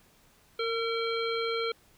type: harmonic tone with a mistuned harmonic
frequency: 458.5 Hz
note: A#4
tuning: 29 cents flat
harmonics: 1 / 3 / 5 / 7 / 9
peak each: -30 / -35 / -37 / -38 / -40 dBFS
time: 0.59-1.72 s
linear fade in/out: 5 ms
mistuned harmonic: 3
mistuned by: -19 cents
effects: pink hiss -62 dBFS RMS until 1.97 s